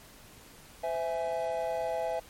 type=chord; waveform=triangle; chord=C augmented; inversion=none; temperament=equal with one note detuned; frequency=512.5 / 659.3 / 830.6 Hz; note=C5 / E5 / G#5; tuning=-36 / 0 / 0 cents; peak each=-33 / -30 / -34 dBFS; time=0.83-2.2 s; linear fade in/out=10 ms; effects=pink hiss -53 dBFS RMS until 2.29 s + MP3 64 kbps